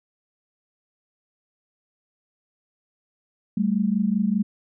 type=tone pair together; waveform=sine; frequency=193.9 / 219 Hz; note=G3 / A3; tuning=-19 / -8 cents; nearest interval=major second; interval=211 cents; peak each=-22 / -22 dBFS; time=3.57-4.43 s; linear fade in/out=5 ms; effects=none